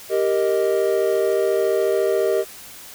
triangle chord, Eb major, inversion first, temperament equal, 392 / 466.2 / 622.3 Hz, G4 / Bb4 / Eb5, 0 / 0 / 0 cents, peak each -18 / -20 / -20 dBFS, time 0.09-2.45 s, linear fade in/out 50 ms, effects white hiss -40 dBFS RMS until 2.94 s

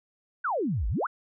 sine exponential two-way sweep, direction down then up, 1600 to 46.25 to 1600 Hz, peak -25 dBFS, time 0.44-1.07 s, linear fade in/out 10 ms, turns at 0.88 s, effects none

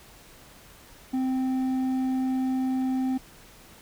sine tone with hard clipping, 260 Hz, C4, 11 cents flat, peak -25 dBFS, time 1.13-3.18 s, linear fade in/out 10 ms, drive 5 dB, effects pink hiss -51 dBFS RMS until 3.81 s

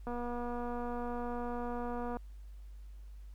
click train, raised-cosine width 1 ms, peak -27 dBFS, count 507, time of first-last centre 0.07-2.17 s, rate 241 Hz, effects added 50 Hz sine -46 dBFS peak until 3.34 s + pink hiss -71 dBFS RMS until 3.34 s

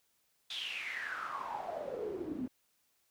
pink noise with band-pass filter sweep, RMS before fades -40 dBFS, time 0.5-2.48 s, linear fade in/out 5 ms, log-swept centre 3600 to 240 Hz, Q 8.7, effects white hiss -75 dBFS RMS until 3.1 s

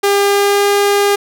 sawtooth tone with pitch glide, 401.8 to 404.8 Hz, G4 to G#4, +43 to -44 cents, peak -6 dBFS, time 0.03-1.16 s, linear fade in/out 10 ms, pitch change +13 cents, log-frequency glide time 0.2-0.69 s, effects none

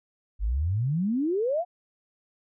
sine exponential sweep, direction up, 46.55 to 737 Hz, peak -23 dBFS, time 0.39-1.65 s, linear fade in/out 50 ms, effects none

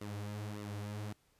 sawtooth tone with flanger, 103.83 Hz, G#2, in tune, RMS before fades -42 dBFS, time 0.01-1.13 s, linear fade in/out 5 ms, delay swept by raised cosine 1.2 to 7 ms, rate 1.7 Hz, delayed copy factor -0.7, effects pink hiss -72 dBFS RMS until 1.39 s + resampled to 32000 Hz

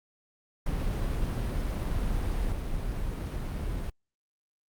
brown noise with level steps, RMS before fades -29 / -32 dBFS, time 0.66-3.9 s, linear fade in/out 5 ms, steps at 2.52 s, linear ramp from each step 2 ms, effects Opus 48 kbps

